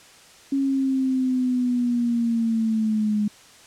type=linear sweep; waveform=sine; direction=down; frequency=275.6 to 207.7 Hz; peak=-19 dBFS; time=0.52-3.28 s; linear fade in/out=5 ms; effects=white hiss -49 dBFS RMS until 3.66 s + low-pass 8000 Hz 12 dB/octave